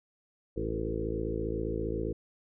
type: harmonic tone with a mistuned harmonic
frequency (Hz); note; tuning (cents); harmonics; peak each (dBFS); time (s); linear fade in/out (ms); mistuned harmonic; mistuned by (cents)
55; A1; 0; 1 / 2 / 3 / 4 / 5 / 6 / 7 / 8 / 9; -37 / -39 / -42 / -42 / -44 / -37 / -38 / -37 / -41; 0.56-2.13; 10; 8; +29
effects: none